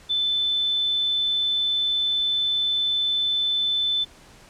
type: tone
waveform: sine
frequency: 3520 Hz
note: A7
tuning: in tune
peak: -20 dBFS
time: 0.09-4.05 s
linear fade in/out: 20 ms
effects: pink hiss -50 dBFS RMS until 4.49 s + low-pass 9000 Hz 12 dB/octave